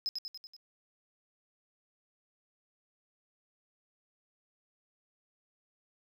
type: tone with echo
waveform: triangle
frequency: 5100 Hz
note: D#8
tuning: 42 cents sharp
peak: -29 dBFS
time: 0.06-0.09 s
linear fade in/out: 0 ms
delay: 95 ms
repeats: 5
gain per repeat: -4 dB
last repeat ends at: 0.565 s
effects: none